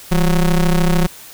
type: ring-modulated tone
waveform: square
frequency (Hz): 92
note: F#2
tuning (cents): -9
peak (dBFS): -9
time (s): 0.11-1.07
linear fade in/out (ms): 10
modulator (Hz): 75.3
effects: white hiss -38 dBFS RMS until 1.33 s